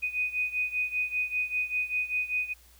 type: beating tone pair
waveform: sine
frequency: 2489 / 2494.1 Hz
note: D#7 / D#7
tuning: 0 / +4 cents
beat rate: 5.1 Hz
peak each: -29 / -32 dBFS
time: 0.02-2.54 s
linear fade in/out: 20 ms
effects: added 60 Hz sine -57 dBFS peak until 2.79 s + white hiss -59 dBFS RMS until 2.79 s